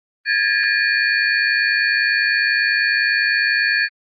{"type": "tone cluster", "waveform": "sine", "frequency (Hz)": [1638, 1738, 1868, 2425, 4434], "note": ["G#6", "A6", "A#6", "D#7", "C#8"], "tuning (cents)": [-24, -22, 3, -45, 0], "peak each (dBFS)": [-19, -19, -28, -22, -24], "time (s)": [0.25, 3.89], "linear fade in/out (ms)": 50, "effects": ["Opus 24 kbps"]}